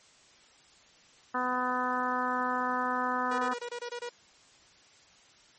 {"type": "harmonic tone", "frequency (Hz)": 251, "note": "B3", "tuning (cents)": 28, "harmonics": [1, 2, 3, 4, 5, 6, 7], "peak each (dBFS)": [-36, -38, -36, -32, -33, -37, -40], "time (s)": [1.34, 3.54], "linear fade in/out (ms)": 10}
{"type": "tone bursts", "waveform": "sawtooth", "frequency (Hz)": 481.3, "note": "B4", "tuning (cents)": -45, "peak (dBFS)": -31, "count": 8, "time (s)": [3.31, 4.092], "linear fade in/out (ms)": 5, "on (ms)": 75, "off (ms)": 26}
{"effects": ["white hiss -59 dBFS RMS until 5.58 s", "MP3 32 kbps"]}